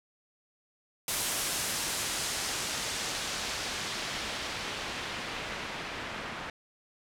white noise with low-pass filter sweep, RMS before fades -35 dBFS, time 1.08-6.5 s, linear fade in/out 2 ms, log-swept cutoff 12000 to 2000 Hz, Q 0.77, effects none

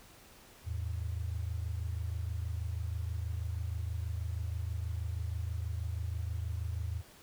sine tone pair together, 80.4 / 106.65 Hz, E2 / G#2, -43 / +46 cents, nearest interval perfect fourth, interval 489 cents, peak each -35 / -38 dBFS, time 0.64-7.03 s, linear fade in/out 50 ms, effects pink hiss -57 dBFS RMS until 7.22 s

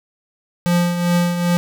square tone with tremolo, 174.61 Hz, F3, in tune, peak -13 dBFS, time 0.66-1.57 s, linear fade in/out 0 ms, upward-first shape triangle, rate 2.5 Hz, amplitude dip 60%, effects none

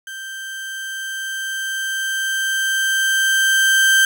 35% pulse tone with level ramp, 1567 Hz, G6, 1 cent flat, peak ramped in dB -28 to -9 dBFS, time 0.07-4.05 s, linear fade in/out 2 ms, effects none

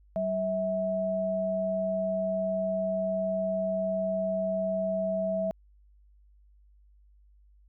sine tone pair together, 191.36 / 650 Hz, G3 / E5, -41 / -24 cents, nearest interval octave + major sixth, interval 2117 cents, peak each -33 / -27 dBFS, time 0.16-5.51 s, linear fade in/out 0 ms, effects added 50 Hz sine -56 dBFS peak until 7.68 s

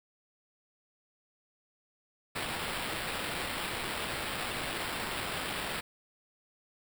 blue noise with sample-and-hold, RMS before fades -36 dBFS, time 2.35-5.81 s, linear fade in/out 10 ms, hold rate 6300 Hz, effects none

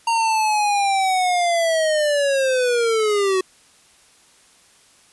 square linear sweep, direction down, 927 to 369.4 Hz, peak -17 dBFS, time 0.07-3.41 s, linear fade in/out 5 ms, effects white hiss -53 dBFS RMS until 5.12 s + resampled to 24000 Hz

